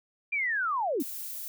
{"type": "linear sweep", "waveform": "sine", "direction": "down", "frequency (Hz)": [2415, 228], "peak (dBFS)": -26, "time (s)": [0.32, 1.03], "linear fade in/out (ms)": 10}
{"type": "noise", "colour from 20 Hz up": "violet", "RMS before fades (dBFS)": -38, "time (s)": [1, 1.48], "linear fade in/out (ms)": 0}
{"effects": []}